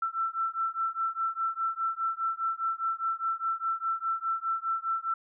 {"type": "beating tone pair", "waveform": "sine", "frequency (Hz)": [1335, 1339.9], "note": ["E6", "E6"], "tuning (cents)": [22, 28], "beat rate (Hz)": 4.9, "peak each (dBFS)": -31, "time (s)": [0.02, 5.14], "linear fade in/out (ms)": 5, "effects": []}